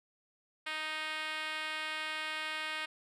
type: tone with band-pass filter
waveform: 5% pulse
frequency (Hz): 311.1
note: D#4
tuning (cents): 0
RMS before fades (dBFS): -38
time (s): 0.66-2.86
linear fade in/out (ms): 10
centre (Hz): 2100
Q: 0.83
effects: none